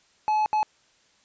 triangle tone bursts at uneven times, 856 Hz, A5, 48 cents flat, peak -18 dBFS, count 2, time 0.28-0.46 / 0.53-0.63 s, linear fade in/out 0 ms, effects white hiss -62 dBFS RMS until 1.24 s + resampled to 16000 Hz

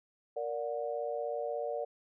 sine chord, Bb augmented, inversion none, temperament just, 466.2 / 582.7 / 728.4 Hz, Bb4 / D5 / F#5, 0 / -14 / -27 cents, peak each -37 / -36 / -40 dBFS, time 0.36-1.85 s, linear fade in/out 10 ms, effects none

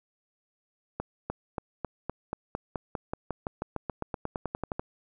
accelerating click train, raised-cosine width 1 ms, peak -17 dBFS, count 24, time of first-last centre 1-4.795 s, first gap 300 ms, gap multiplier 0.94, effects none

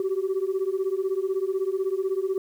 sine beating tone pair, 374.6 / 390.6 Hz, F#4 / G4, +21 / -6 cents, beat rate 16 Hz, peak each -25 dBFS, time 0-2.38 s, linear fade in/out 2 ms, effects tanh soft clip ceiling -19 dBFS + 9-bit

